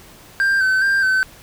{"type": "tone with vibrato", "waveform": "triangle", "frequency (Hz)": 1557, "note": "G6", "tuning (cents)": -12, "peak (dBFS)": -12, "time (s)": [0.4, 1.23], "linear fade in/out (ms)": 0, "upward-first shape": "square", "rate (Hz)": 2.4, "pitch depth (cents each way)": 33, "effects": ["pink hiss -44 dBFS RMS until 1.42 s"]}